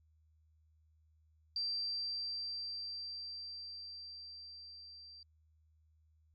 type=tone with level ramp; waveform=sine; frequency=4699 Hz; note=D8; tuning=in tune; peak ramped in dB=-34 to -52 dBFS; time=1.56-5.23 s; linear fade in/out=2 ms; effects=added 78 Hz sine -67 dBFS peak until 6.34 s